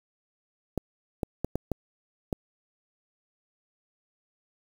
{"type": "clicks", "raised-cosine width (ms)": 2, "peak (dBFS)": -14, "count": 6, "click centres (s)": [0.777, 1.232, 1.446, 1.556, 1.717, 2.328], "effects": ["7-bit"]}